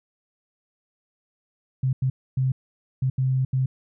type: tone bursts at uneven times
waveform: sine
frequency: 130.8 Hz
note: C3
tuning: in tune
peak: -19 dBFS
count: 6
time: 1.83-1.93 / 2.02-2.1 / 2.37-2.52 / 3.02-3.1 / 3.18-3.45 / 3.53-3.66 s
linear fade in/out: 5 ms
effects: none